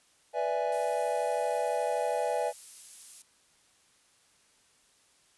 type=chord; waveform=triangle; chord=E dominant seventh; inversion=second; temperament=equal; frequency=493.9 / 587.3 / 659.3 / 830.6 Hz; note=B4 / D5 / E5 / G#5; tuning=0 / 0 / 0 / 0 cents; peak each=-31 dBFS; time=0.33-2.53 s; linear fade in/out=50 ms
type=noise; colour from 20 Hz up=violet; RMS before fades=-43 dBFS; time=0.72-3.22 s; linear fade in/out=2 ms
effects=white hiss -65 dBFS RMS until 5.37 s + resampled to 24000 Hz